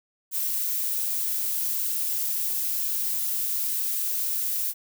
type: noise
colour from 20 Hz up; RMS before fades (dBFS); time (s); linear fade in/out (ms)
violet; -27; 0.31-4.74; 50
effects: none